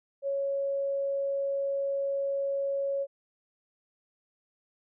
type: tone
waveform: sine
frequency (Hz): 554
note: C#5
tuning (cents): -1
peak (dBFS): -27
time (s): 0.22-3.07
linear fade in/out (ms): 50
effects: none